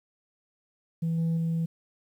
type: tone with level steps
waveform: sine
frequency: 164.81 Hz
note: E3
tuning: in tune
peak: -23 / -21 / -23 dBFS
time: 1.02-1.66 s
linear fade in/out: 10 ms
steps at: 1.18 / 1.37 s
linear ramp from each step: 2 ms
effects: tanh soft clip ceiling -23 dBFS + 10-bit